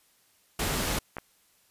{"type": "noise", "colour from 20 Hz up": "pink", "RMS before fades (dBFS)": -29, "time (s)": [0.59, 0.99], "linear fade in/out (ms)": 5}
{"type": "clicks", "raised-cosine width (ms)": 0.5, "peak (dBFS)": -20, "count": 2, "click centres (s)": [1.168, 1.184]}
{"effects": ["white hiss -65 dBFS RMS until 1.7 s", "resampled to 32000 Hz"]}